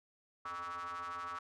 square ring-modulated tone, 86.7 Hz, F2, 12 cents flat, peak -38 dBFS, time 0.45-1.39 s, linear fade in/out 5 ms, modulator 1220 Hz, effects low-pass 7000 Hz 12 dB/octave

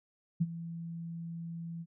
sine tone with ADSR envelope, 167.3 Hz, E3, 26 cents sharp, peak -23 dBFS, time 0.4-1.86 s, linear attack 16 ms, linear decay 39 ms, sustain -15 dB, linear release 49 ms, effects none

